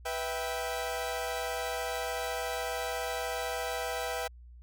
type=chord; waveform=sawtooth; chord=E minor; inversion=second; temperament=equal with one note detuned; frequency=493.9 / 653.9 / 784 Hz; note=B4 / E5 / G5; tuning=0 / -14 / 0 cents; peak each=-33 dBFS; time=0.05-4.28 s; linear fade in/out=10 ms; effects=added 60 Hz sine -48 dBFS peak until 4.62 s